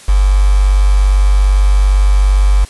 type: tone with quantisation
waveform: sine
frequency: 48.77 Hz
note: G1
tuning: 8 cents flat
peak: -6 dBFS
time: 0.08-2.65 s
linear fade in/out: 10 ms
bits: 4
effects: white hiss -37 dBFS RMS until 2.69 s + resampled to 24000 Hz